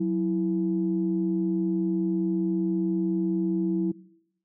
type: tone pair together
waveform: sine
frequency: 185 / 329.6 Hz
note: F#3 / E4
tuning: 0 / 0 cents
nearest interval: minor seventh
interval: 1000 cents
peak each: -25 dBFS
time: 0-3.92 s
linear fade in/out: 10 ms
effects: noise-tail reverb RT60 0.8 s tail -21 dB re dry + tanh soft clip ceiling -15 dBFS